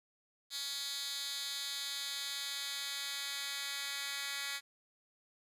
10% pulse tone with high-pass filter sweep, 280.1 Hz, C#4, 18 cents sharp, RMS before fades -40 dBFS, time 0.5-4.61 s, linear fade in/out 50 ms, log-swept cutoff 3800 to 2500 Hz, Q 2, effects resampled to 32000 Hz + 11-bit

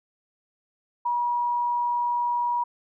sine tone, 962 Hz, B5, 46 cents flat, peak -22 dBFS, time 1.05-2.64 s, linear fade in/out 10 ms, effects none

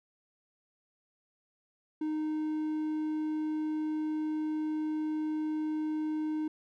triangle tone, 308.9 Hz, D#4, 12 cents flat, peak -28 dBFS, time 2.01-6.48 s, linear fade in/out 5 ms, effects none

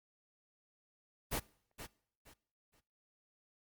pink noise with echo, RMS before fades -35 dBFS, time 1.31-1.4 s, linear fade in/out 20 ms, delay 470 ms, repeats 3, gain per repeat -12 dB, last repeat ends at 2.81 s, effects noise-tail reverb RT60 0.6 s tail -22 dB re dry + Opus 24 kbps

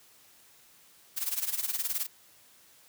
blue noise with tremolo, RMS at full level -29 dBFS, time 1.16-2.07 s, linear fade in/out 20 ms, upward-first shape sine, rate 19 Hz, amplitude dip 80%, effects white hiss -59 dBFS RMS until 2.88 s + high-pass 60 Hz 12 dB/octave

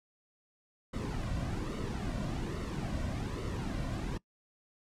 brown noise with flanger, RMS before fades -36 dBFS, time 0.93-4.18 s, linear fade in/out 10 ms, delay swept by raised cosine 1.2 to 2.4 ms, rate 1.2 Hz, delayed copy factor -0.6, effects noise-tail reverb RT60 0.1 s tail -22 dB re dry + low-pass 9000 Hz 12 dB/octave

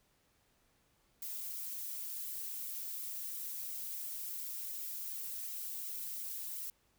violet noise with flanger, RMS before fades -42 dBFS, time 1.22-6.7 s, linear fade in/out 2 ms, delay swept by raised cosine 1.1 to 4.2 ms, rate 2.8 Hz, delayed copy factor -0.65, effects pink hiss -73 dBFS RMS until 6.98 s

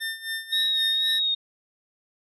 25% pulse tone with tremolo, 1800 Hz, A6, 39 cents sharp, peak -23 dBFS, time 0-1.2 s, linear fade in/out 20 ms, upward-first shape sine, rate 3.8 Hz, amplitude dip 80%
sine tone with vibrato, 3757 Hz, A#7, 13 cents sharp, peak -21 dBFS, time 0.52-1.35 s, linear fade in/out 10 ms, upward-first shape sine, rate 2.1 Hz, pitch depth 28 cents each way
effects resampled to 32000 Hz

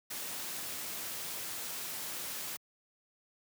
white noise, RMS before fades -40 dBFS, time 0.1-2.57 s, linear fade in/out 10 ms, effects high-pass 100 Hz 12 dB/octave

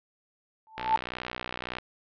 sine tone with exponential growth, 880 Hz, A5, in tune, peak -16 dBFS, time 0.67-0.96 s, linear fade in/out 0 ms, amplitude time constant 61 ms
click train, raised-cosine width 0.3 ms, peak -17 dBFS, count 63, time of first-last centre 0.78-1.785 s, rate 61.7 Hz
effects low-pass 4000 Hz 12 dB/octave

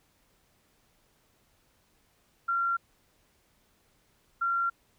sine tone pair in turn, 1375 / 1375 Hz, F6 / F6, -27 / -27 cents, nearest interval unison, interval 0 cents, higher neither, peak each -25 dBFS, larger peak neither, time 2.48-2.77 / 4.41-4.7 s, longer neither, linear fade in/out 10 ms, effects pink hiss -68 dBFS RMS until 4.98 s

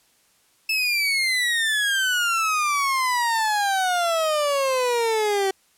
30% pulse exponential sweep, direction down, 2633 to 381.5 Hz, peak -17 dBFS, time 0.69-5.51 s, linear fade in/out 5 ms, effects white hiss -61 dBFS RMS until 5.77 s + low-pass 12000 Hz 12 dB/octave

